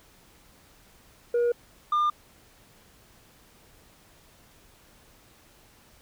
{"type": "tone pair in turn", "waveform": "sine", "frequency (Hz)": [477.6, 1203.5], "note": ["A#4", "D6"], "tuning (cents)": [42, 42], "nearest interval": "octave + major third", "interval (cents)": 1600, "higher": "second", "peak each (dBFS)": -18, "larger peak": "neither", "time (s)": [[1.34, 1.52], [1.92, 2.1]], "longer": "neither", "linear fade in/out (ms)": 5, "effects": ["tanh soft clip ceiling -20 dBFS", "pink hiss -57 dBFS RMS until 6.01 s"]}